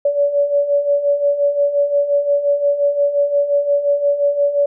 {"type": "beating tone pair", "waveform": "sine", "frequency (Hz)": [568, 573.7], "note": ["C#5", "D5"], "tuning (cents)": [42, -41], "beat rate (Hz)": 5.7, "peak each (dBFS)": [-20, -14], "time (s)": [0.05, 4.66], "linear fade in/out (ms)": 5, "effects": []}